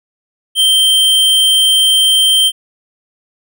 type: tone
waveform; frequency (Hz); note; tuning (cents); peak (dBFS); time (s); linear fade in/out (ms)
square; 3136; G7; 0; -8; 0.55-2.52; 50
effects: none